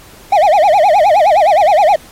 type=tone with vibrato; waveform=triangle; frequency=711 Hz; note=F5; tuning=31 cents sharp; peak=-4 dBFS; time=0.32-1.96 s; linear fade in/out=5 ms; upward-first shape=sine; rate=9.6 Hz; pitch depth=290 cents each way; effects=pink hiss -40 dBFS RMS until 2.11 s + AAC 48 kbps